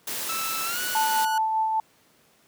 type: noise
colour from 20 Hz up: white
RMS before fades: -31 dBFS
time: 0.07-1.25 s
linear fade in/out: 5 ms
type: tone with pitch glide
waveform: sawtooth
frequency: 1318.5 to 1471.4 Hz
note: E6 to F#6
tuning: 0 to -10 cents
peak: -26 dBFS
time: 0.29-1.38 s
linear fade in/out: 2 ms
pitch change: +190 cents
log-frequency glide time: 0.64-0.8 s
type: tone with tremolo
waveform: sine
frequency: 880 Hz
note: A5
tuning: in tune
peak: -20 dBFS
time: 0.95-1.8 s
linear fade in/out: 2 ms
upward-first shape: sine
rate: 5 Hz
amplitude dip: 30%
effects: pink hiss -60 dBFS RMS until 2.47 s + high-pass 150 Hz 12 dB/octave